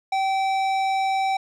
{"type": "tone with tanh clipping", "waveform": "triangle", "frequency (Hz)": 772, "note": "G5", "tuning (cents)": -27, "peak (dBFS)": -22, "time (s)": [0.12, 1.37], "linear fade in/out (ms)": 5, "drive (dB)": 18, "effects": []}